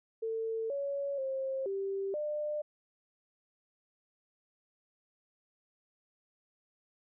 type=tone with pitch steps; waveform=sine; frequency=448.4 / 561 / 533 / 391.3 / 599 Hz; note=A4 / C#5 / C5 / G4 / D5; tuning=+33 / +21 / +32 / -3 / +34 cents; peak=-32 dBFS; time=0.22-2.62 s; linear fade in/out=10 ms; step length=480 ms; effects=none